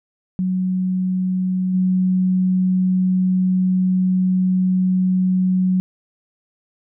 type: tone with level steps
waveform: sine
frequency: 185 Hz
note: F#3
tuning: in tune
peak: -17 / -14 dBFS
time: 0.39-5.8 s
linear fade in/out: 0 ms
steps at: 1.73 s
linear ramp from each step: 20 ms
effects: none